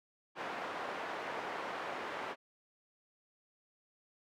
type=band-pass noise; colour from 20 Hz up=pink; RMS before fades=-41 dBFS; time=0.35-2.36 s; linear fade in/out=50 ms; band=490 to 1800 Hz; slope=12 dB/octave; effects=none